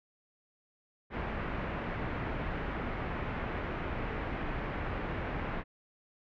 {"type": "low-pass noise", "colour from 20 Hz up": "pink", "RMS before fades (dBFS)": -36, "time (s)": [1.1, 5.64], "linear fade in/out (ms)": 50, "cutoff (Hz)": 2300, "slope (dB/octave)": 24, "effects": []}